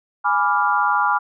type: chord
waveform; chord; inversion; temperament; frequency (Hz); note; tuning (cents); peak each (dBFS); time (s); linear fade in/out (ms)
sine; G# diminished seventh; none; equal; 830.6 / 987.8 / 1174.7 / 1396.9; G#5 / B5 / D6 / F6; 0 / 0 / 0 / 0; -21; 0.24-1.19; 20
effects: none